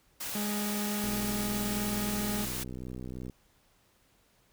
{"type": "noise", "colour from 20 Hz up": "white", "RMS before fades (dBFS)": -37, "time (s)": [0.2, 2.64], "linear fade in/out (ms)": 10}
{"type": "tone", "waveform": "40% pulse", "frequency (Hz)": 207.7, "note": "G#3", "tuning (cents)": 0, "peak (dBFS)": -31, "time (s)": [0.35, 2.45], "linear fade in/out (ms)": 2}
{"type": "click train", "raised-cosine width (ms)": 3, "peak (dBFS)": -28, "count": 143, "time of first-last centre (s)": [1.04, 3.298], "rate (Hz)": 62.9}
{"effects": ["pink hiss -67 dBFS RMS until 4.52 s"]}